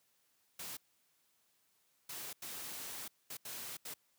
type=noise bursts at uneven times; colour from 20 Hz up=white; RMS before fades=-45 dBFS; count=6; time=0.59-0.77 / 2.09-2.33 / 2.42-3.08 / 3.3-3.37 / 3.45-3.77 / 3.85-3.94 s; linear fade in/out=5 ms; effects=white hiss -75 dBFS RMS until 4.18 s + high-pass 80 Hz 12 dB/octave